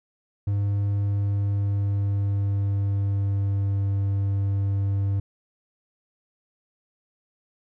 triangle tone with pitch glide, 100.9 to 98.94 Hz, G#2 to G2, -49 to +17 cents, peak -19 dBFS, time 0.47-5.2 s, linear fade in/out 5 ms, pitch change -34 cents, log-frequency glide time 0.96-3.91 s, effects none

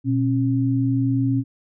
sine tone pair together, 121.07 / 271.2 Hz, B2 / C#4, -34 / -38 cents, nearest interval octave + major second, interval 1396 cents, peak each -20 dBFS, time 0.04-1.44 s, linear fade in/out 50 ms, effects none

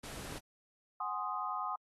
pink noise, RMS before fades -46 dBFS, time 0.03-0.39 s, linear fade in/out 10 ms
clicks, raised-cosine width 1 ms, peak -31 dBFS, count 2, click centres 0.325 / 0.358 s
sine chord, Ab dominant seventh, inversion third, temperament equal, 740 / 830.6 / 1046.5 / 1244.5 Hz, Gb5 / Ab5 / C6 / Eb6, 0 / 0 / 0 / 0 cents, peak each -42 / -42 / -40 / -38 dBFS, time 1-1.76 s, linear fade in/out 5 ms
effects AAC 32 kbps

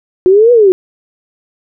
sine exponential two-way sweep, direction up then down, 358.5 to 495.5 to 358.5 Hz, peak -3 dBFS, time 0.26-0.72 s, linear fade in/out 0 ms, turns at 0.52 s, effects none

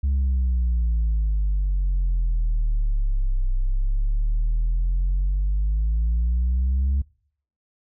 sine exponential two-way sweep, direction down then up, 69.3 to 31.3 to 69.3 Hz, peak -16 dBFS, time 0.03-7.02 s, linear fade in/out 10 ms, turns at 3.5 s, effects noise-tail reverb RT60 0.6 s tail -24 dB re dry + tanh soft clip ceiling -17 dBFS

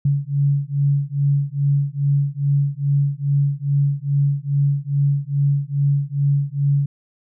sine beating tone pair, 140.2 / 142.6 Hz, C#3 / C#3, +20 / +49 cents, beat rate 2.4 Hz, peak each -19 dBFS, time 0.05-6.86 s, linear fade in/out 5 ms, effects none

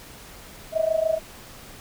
sine tone with amplitude modulation, 641 Hz, E5, 49 cents flat, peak -16 dBFS, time 0.72-1.2 s, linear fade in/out 50 ms, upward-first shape sine, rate 26.8 Hz, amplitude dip 85%, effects pink hiss -44 dBFS RMS until 1.8 s

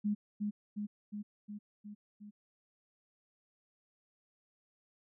sine tone with echo, 207.7 Hz, G#3, in tune, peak -29 dBFS, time 0.04-0.15 s, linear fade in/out 20 ms, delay 360 ms, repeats 6, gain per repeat -3 dB, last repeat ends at 2.31 s, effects none

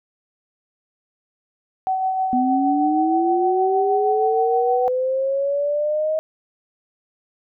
sine tone with tremolo, 756 Hz, F#5, 37 cents sharp, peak -17 dBFS, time 1.87-4.88 s, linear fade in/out 0 ms, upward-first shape sine, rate 6.4 Hz, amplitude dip 35%
sine linear sweep, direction up, 246.9 to 632 Hz, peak -18 dBFS, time 2.33-6.19 s, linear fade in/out 0 ms
effects none

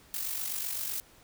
blue noise with amplitude modulation, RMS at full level -32 dBFS, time 0.14-1 s, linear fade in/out 0 ms, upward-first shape sine, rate 47.9 Hz, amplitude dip 55%, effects pink hiss -58 dBFS RMS until 1.23 s

